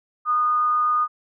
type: tone with amplitude modulation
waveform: sine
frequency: 1228 Hz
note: D#6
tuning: 23 cents flat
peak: -16 dBFS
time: 0.25-1.08 s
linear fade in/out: 50 ms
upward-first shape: sine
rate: 252 Hz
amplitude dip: 25%
effects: none